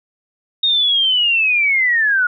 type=linear sweep; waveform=sine; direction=down; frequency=3729 to 1420 Hz; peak=-12 dBFS; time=0.63-2.27 s; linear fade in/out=5 ms; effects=none